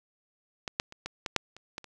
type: clicks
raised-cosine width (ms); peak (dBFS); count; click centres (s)
0.2; -16 / -9 / -28 / -18 / -15 / -6 / -30 / -19 / -29; 9; 0.678 / 0.799 / 0.924 / 1.06 / 1.262 / 1.363 / 1.566 / 1.781 / 1.843
effects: none

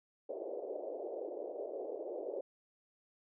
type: band-pass noise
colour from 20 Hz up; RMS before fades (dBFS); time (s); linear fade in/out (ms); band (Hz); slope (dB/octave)
white; -42; 0.29-2.41; 5; 350 to 620; 48
effects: none

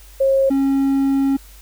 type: tone pair in turn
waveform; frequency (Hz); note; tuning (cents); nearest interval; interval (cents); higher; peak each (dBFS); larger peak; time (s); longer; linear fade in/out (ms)
sine / triangle; 540 / 273.1; C#5 / C#4; -45 / -26; octave; 1181; first; -12; neither; 0.2-0.5 / 0.5-1.37; second; 10
effects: added 50 Hz sine -41 dBFS peak until 1.61 s + white hiss -47 dBFS RMS until 1.61 s

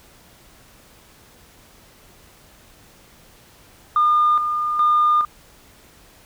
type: tone with tremolo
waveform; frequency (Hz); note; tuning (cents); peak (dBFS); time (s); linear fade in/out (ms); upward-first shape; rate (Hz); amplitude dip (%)
sine; 1212; D#6; -46; -12; 3.96-5.25; 2; square; 1.2; 55
effects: tanh soft clip ceiling -9 dBFS + pink hiss -50 dBFS RMS until 6.25 s

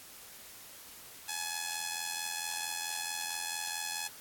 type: tone with amplitude modulation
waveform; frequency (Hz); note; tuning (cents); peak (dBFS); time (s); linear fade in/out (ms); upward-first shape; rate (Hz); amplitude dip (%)
5% pulse; 848; G#5; +36; -20; 1.28-4.08; 10; sine; 84.5; 65
effects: white hiss -51 dBFS RMS until 4.2 s + AAC 64 kbps

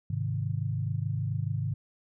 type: chord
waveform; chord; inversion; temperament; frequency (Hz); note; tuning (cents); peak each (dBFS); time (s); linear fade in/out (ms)
sine; Ab major; none; equal; 103.83 / 130.81 / 155.56; Ab2 / C3 / Eb3; 0 / 0 / 0; -31 / -32 / -34; 0.1-1.74; 5
effects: none

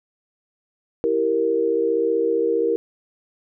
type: chord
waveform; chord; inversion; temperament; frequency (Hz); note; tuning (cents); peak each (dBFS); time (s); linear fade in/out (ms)
sine; E diminished; none; equal with one note detuned; 329.6 / 390.9 / 466.2; E4 / G4 / Bb4; 0 / -5 / 0; -25 / -24 / -19; 1.04-2.76; 0
effects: none

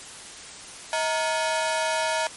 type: ring-modulated tone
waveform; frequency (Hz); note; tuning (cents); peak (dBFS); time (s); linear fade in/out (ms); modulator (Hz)
sawtooth; 783; G5; -2; -16; 0.93-2.27; 0; 146
effects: white hiss -41 dBFS RMS until 2.36 s + MP3 48 kbps

